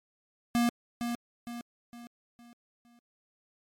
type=tone with echo; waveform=square; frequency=237.5 Hz; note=A#3; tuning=33 cents sharp; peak=-24 dBFS; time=0.55-0.69 s; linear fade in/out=0 ms; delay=460 ms; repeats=5; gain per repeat=-7 dB; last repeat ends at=2.99 s; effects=MP3 64 kbps